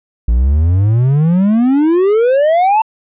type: exponential sweep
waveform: triangle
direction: up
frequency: 55 to 905 Hz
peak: -6 dBFS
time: 0.28-2.82 s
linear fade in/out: 5 ms
effects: resampled to 8000 Hz